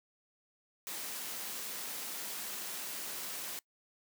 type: high-pass noise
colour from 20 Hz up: white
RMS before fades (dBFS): -41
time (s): 0.87-3.59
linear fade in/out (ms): 0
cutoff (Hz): 160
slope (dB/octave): 24
effects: noise-tail reverb RT60 0.1 s tail -23 dB re dry